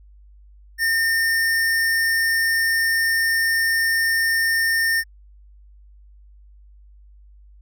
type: tone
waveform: square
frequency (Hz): 1816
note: A#6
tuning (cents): -46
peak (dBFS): -18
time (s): 0.78-5.04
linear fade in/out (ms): 50
effects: added 50 Hz sine -45 dBFS peak until 7.61 s